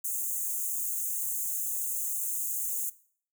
white high-pass noise, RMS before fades -32 dBFS, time 0.04-2.9 s, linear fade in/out 10 ms, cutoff 6400 Hz, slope 96 dB/octave, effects noise-tail reverb RT60 0.5 s tail -18 dB re dry

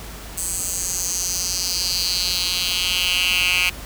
10% pulse tone with high-pass filter sweep, 180.3 Hz, F#3, 45 cents flat, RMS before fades -22 dBFS, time 0.37-3.7 s, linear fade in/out 10 ms, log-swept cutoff 8300 to 2400 Hz, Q 3.6, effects added 50 Hz sine -37 dBFS peak until 3.85 s + pink hiss -37 dBFS RMS until 3.85 s

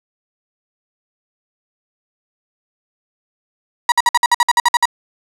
35% pulse tone bursts, 960 Hz, B5, 49 cents flat, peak -7 dBFS, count 12, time 3.89-4.855 s, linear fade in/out 2 ms, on 30 ms, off 55 ms, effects low-pass 10000 Hz 12 dB/octave

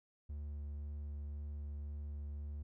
triangle tone with vibrato, 73 Hz, D2, 10 cents flat, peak -39 dBFS, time 0.29-2.63 s, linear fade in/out 10 ms, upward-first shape sine, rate 1.9 Hz, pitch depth 9 cents each way, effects none

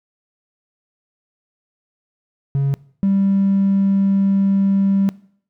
triangle tone pair in turn, 138.59 / 196 Hz, C#3 / G3, 0 / 0 cents, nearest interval tritone, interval 600 cents, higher second, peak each -12 / -10 dBFS, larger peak second, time 2.55-2.74 / 3.03-5.09 s, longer second, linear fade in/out 0 ms, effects noise-tail reverb RT60 0.6 s tail -23 dB re dry + tanh soft clip ceiling -9 dBFS

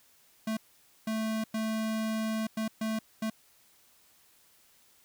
square tone bursts at uneven times, 220 Hz, A3, in tune, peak -30 dBFS, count 6, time 0.47-0.57 / 1.07-1.44 / 1.54-2.47 / 2.57-2.68 / 2.81-2.99 / 3.22-3.3 s, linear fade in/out 5 ms, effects white hiss -63 dBFS RMS until 5.04 s

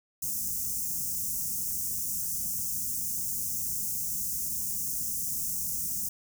white band-stop noise, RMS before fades -32 dBFS, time 0.22-6.09 s, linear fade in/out 5 ms, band 240 to 5800 Hz, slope 48 dB/octave, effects none

